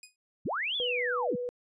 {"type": "tone with exponential decay", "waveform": "10% pulse", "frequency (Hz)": 2489, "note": "D#7", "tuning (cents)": 0, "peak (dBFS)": -33, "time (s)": [0.03, 0.16], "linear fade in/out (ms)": 2, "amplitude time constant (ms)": 28}
{"type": "linear two-way sweep", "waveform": "sine", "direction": "up then down", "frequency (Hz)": [75.6, 3520, 131.8], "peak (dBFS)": -29, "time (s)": [0.45, 1.36], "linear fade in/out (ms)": 10, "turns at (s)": 0.76}
{"type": "tone with vibrato", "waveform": "sine", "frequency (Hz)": 491.4, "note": "B4", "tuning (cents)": -9, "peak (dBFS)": -31, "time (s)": [0.8, 1.49], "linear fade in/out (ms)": 0, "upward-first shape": "sine", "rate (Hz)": 19, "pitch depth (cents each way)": 11}
{"effects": ["resampled to 22050 Hz"]}